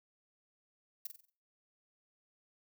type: noise with echo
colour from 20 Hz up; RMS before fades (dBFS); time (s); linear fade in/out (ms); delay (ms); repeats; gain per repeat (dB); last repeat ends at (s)
violet; -39; 1.05-1.07; 5; 46; 5; -7; 1.3
effects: noise-tail reverb RT60 0.4 s tail -19 dB re dry